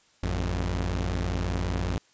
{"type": "tone pair together", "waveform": "sawtooth", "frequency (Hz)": [54.63, 89.3], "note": ["A1", "F2"], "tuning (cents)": [-12, 39], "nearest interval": "major sixth", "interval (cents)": 851, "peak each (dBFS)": -25, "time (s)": [0.23, 1.98], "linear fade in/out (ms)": 0, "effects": ["white hiss -62 dBFS RMS until 2.13 s", "resampled to 16000 Hz"]}